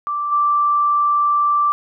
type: tone with level steps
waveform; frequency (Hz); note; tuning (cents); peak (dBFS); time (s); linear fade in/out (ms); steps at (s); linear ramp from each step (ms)
sine; 1172; D6; -4; -19 / -13; 0.07-1.72; 0; 0.31; 20
effects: none